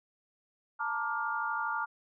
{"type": "chord", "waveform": "sine", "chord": "Bb major seventh", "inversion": "third", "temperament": "equal with one note detuned", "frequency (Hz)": [880, 932.3, 1174.7, 1410.7], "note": ["A5", "Bb5", "D6", "F6"], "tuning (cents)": [0, 0, 0, 17], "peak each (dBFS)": [-37, -38, -36, -34], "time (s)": [0.79, 1.86], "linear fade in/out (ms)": 20, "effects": []}